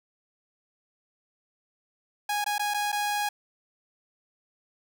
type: tone with dropouts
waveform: sawtooth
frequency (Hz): 827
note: G#5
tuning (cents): -8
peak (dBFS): -22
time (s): 2.29-3.29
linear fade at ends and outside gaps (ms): 5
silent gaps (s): 2.443-2.462 / 2.582-2.594 / 2.739-2.743 / 2.919-2.926
effects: none